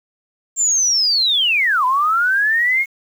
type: linear two-way sweep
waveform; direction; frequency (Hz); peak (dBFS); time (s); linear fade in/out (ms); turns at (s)
sine; down then up; 7410 to 984 to 2190; -13; 0.56-2.86; 50; 1.85
effects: 7-bit